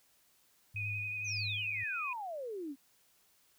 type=tone with tremolo; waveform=sine; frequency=103.83 Hz; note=G#2; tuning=in tune; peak=-38 dBFS; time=0.74-1.84 s; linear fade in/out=10 ms; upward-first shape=sine; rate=1.8 Hz; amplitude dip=75%
type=tone with vibrato; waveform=sine; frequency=2489 Hz; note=D#7; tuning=in tune; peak=-36 dBFS; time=0.76-2.13 s; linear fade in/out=2 ms; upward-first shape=triangle; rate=11 Hz; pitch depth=31 cents each way
type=exponential sweep; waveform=sine; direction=down; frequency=6460 to 260.9 Hz; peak=-38 dBFS; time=1.24-2.76 s; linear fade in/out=50 ms
effects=white hiss -69 dBFS RMS until 3.58 s